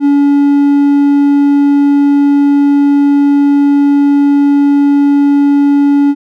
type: tone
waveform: triangle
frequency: 284.3 Hz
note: C#4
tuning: 44 cents sharp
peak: -3 dBFS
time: 0-6.15 s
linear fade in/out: 50 ms
effects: none